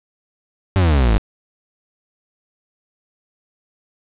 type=exponential sweep; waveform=40% pulse; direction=down; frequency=99.5 to 49 Hz; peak=-11 dBFS; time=0.76-1.18 s; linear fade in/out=0 ms; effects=resampled to 8000 Hz + 7-bit